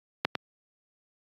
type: clicks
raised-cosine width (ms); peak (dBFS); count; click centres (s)
0.3; -6 / -12; 2; 0.25 / 0.353
effects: high-pass 150 Hz 12 dB/octave + AAC 32 kbps